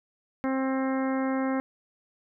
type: harmonic tone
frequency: 265 Hz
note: C4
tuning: 22 cents sharp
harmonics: 1 / 2 / 3 / 4 / 5 / 6 / 7 / 8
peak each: -26 / -32 / -36 / -38 / -40 / -42 / -43 / -44 dBFS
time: 0.44-1.6 s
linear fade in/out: 0 ms
effects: none